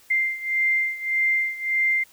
sine beating tone pair, 2093 / 2094.7 Hz, C7 / C7, 0 / +1 cents, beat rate 1.7 Hz, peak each -22 / -25 dBFS, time 0.1-2.04 s, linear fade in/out 10 ms, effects white hiss -54 dBFS RMS until 2.12 s

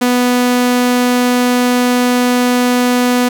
sawtooth tone, 246.9 Hz, B3, in tune, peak -6 dBFS, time 0.01-3.29 s, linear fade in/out 10 ms, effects none

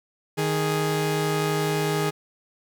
sawtooth tone pair together, 155.56 / 415.3 Hz, D#3 / G#4, 0 / 0 cents, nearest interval octave + perfect fourth, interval 1700 cents, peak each -21 dBFS, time 0.37-2.11 s, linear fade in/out 20 ms, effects none

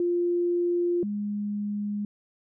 sine tone pair in turn, 349.2 / 206.3 Hz, F4 / G#3, 0 / -11 cents, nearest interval major sixth, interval 911 cents, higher first, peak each -22 / -27 dBFS, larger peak first, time 0-1.03 / 1.03-2.05 s, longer first, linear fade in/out 2 ms, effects none

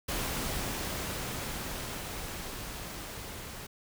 pink noise with level ramp, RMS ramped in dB -33 to -43 dBFS, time 0.08-3.67 s, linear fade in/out 10 ms, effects none

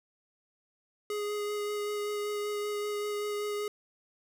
square tone with vibrato, 415.3 Hz, G#4, in tune, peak -32 dBFS, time 1.1-3.68 s, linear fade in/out 2 ms, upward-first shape sine, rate 5.2 Hz, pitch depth 11 cents each way, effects none

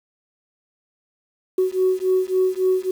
sine beating tone pair, 371 / 374.6 Hz, F#4 / F#4, +5 / +21 cents, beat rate 3.6 Hz, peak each -19 dBFS, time 1.58-2.91 s, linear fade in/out 5 ms, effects tanh soft clip ceiling -10 dBFS + 7-bit

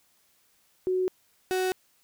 sine / 35% pulse tone pair in turn, 370 / 371.8 Hz, F#4 / F#4, 0 / +8 cents, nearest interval unison, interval 8 cents, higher second, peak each -23 dBFS, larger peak neither, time 0.87-1.08 / 1.51-1.72 s, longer neither, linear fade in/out 0 ms, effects white hiss -66 dBFS RMS until 2.03 s

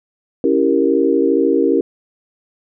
sine chord, C# diminished seventh, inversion none, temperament equal, 277.2 / 329.6 / 392 / 466.2 Hz, C#4 / E4 / G4 / Bb4, 0 / 0 / 0 / 0 cents, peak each -17 dBFS, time 0.44-1.81 s, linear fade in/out 2 ms, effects none

